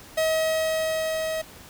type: tone with level ramp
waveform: 45% pulse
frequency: 637 Hz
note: D#5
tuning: 41 cents sharp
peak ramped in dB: -20 to -26 dBFS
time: 0.17-1.42 s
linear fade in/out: 10 ms
effects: pink hiss -46 dBFS RMS until 1.69 s